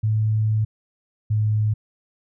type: tone pair in turn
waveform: sine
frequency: 108.6 / 107.17 Hz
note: A2 / A2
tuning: -22 / -45 cents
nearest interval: unison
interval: 23 cents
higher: first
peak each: -17 dBFS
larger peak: neither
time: 0.03-0.65 / 1.3-1.74 s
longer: first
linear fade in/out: 10 ms
effects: none